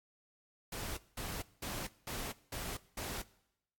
pink noise bursts, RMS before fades -41 dBFS, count 6, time 0.72-3.22 s, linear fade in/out 5 ms, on 250 ms, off 200 ms, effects noise-tail reverb RT60 0.8 s tail -20 dB re dry + AAC 64 kbps

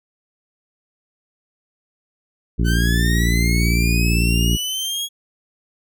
harmonic tone, 57.9 Hz, A#1, 11 cents flat, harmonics 1 / 2 / 3 / 4 / 5 / 6 / 7, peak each -17 / -22 / -22 / -28 / -28 / -33 / -35 dBFS, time 2.58-4.57 s, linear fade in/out 20 ms
sawtooth linear sweep, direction up, 1500 to 3330 Hz, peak -19 dBFS, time 2.64-5.09 s, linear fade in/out 50 ms
effects none

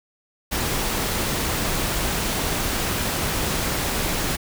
pink noise, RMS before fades -24 dBFS, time 0.51-4.37 s, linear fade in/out 20 ms, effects none

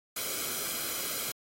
white noise with comb filter, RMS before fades -34 dBFS, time 0.16-1.32 s, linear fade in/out 5 ms, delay 1.1 ms, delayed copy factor -0.65, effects AAC 48 kbps

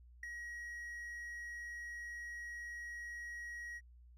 triangle tone with ADSR envelope, 1901 Hz, A#6, 33 cents sharp, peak -36 dBFS, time 0.23-3.81 s, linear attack 4 ms, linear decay 4 ms, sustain -6 dB, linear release 45 ms, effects added 60 Hz sine -57 dBFS peak until 4.17 s + resampled to 32000 Hz

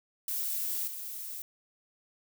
violet noise with level steps, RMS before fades -33 / -40 dBFS, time 0.28-1.42 s, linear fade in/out 2 ms, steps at 0.87 s, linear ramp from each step 10 ms, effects none

